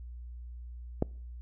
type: click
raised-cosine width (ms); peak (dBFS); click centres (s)
2; -13; 1.024
effects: noise-tail reverb RT60 0.5 s tail -26 dB re dry + added 60 Hz sine -41 dBFS peak until 1.41 s